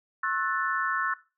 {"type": "chord", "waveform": "sine", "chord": "F# minor seventh", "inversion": "second", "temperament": "equal with one note detuned", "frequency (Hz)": [1083.4, 1318.5, 1480, 1760], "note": ["C#6", "E6", "F#6", "A6"], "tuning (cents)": [-40, 0, 0, 0], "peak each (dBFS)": -31, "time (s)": [0.23, 1.14], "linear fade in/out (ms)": 5, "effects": ["noise-tail reverb RT60 0.3 s tail -18 dB re dry"]}